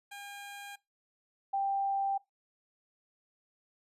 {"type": "tone pair in turn", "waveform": ["15% pulse", "sine"], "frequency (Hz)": [807, 787.7], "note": ["G#5", "G5"], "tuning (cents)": [-50, 8], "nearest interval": "unison", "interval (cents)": 42, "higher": "first", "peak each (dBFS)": [-37, -28], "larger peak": "second", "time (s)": [[0.11, 0.76], [1.53, 2.18]], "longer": "neither", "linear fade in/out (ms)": 10, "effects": ["noise-tail reverb RT60 0.2 s tail -21 dB re dry", "resampled to 32000 Hz"]}